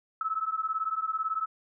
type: beating tone pair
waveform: sine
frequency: 1293 / 1311 Hz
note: E6 / E6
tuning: -34 / -10 cents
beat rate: 18 Hz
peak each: -31 / -31 dBFS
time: 0.21-1.46 s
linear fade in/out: 2 ms
effects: none